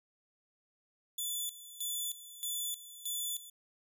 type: tone with tremolo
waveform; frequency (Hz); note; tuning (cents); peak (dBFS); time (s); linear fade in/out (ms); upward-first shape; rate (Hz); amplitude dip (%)
10% pulse; 3476; A7; -22; -27; 1.18-3.5; 5; square; 1.6; 80
effects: none